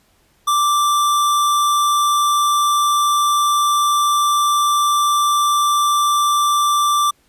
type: tone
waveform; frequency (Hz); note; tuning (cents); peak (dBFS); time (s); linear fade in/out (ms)
square; 1174.7; D6; 0; -14; 0.47-7.11; 10
effects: pink hiss -58 dBFS RMS until 7.28 s + resampled to 32000 Hz